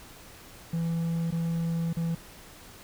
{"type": "tone with dropouts", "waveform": "triangle", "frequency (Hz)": 166.4, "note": "E3", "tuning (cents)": 17, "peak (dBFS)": -24, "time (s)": [0.73, 2.15], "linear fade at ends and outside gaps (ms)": 5, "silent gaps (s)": [[1.308, 1.323], [1.93, 1.968]], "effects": ["pink hiss -49 dBFS RMS until 2.83 s"]}